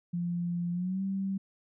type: tone with pitch glide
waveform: sine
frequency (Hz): 173.6 to 193.74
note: F3 to G3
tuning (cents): -10 to -20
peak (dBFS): -29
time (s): 0.13-1.38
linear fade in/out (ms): 10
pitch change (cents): +190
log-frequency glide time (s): 0.72-1.02
effects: none